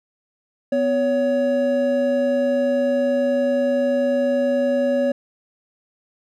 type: tone pair together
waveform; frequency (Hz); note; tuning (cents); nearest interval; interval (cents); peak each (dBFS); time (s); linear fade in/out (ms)
triangle; 250 / 561.2; B3 / C#5; +21 / +21; octave + major second; 1400; -20 / -16; 0.72-5.12; 5
effects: none